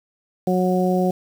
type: harmonic tone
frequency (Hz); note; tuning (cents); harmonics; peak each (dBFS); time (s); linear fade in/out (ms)
183.1; F#3; -18; 1 / 2 / 3 / 4; -19 / -22 / -24 / -25; 0.47-1.11; 5
effects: 7-bit